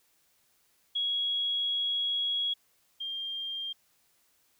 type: tone pair in turn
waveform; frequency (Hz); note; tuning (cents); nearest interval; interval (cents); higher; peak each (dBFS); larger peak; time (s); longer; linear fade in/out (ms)
sine; 3322 / 3197; G#7 / G7; 0 / +33; minor second; 67; first; -27 / -33; first; 0.95-2.54 / 3-3.73; first; 10
effects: white hiss -69 dBFS RMS until 4.59 s